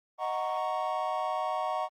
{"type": "chord", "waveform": "triangle", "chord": "D# minor seventh", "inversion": "none", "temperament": "equal", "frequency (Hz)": [622.3, 740, 932.3, 1108.7], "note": ["D#5", "F#5", "A#5", "C#6"], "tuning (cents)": [0, 0, 0, 0], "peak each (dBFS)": [-33, -31, -34, -33], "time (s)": [0.18, 1.89], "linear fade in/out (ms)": 50, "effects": ["Opus 24 kbps"]}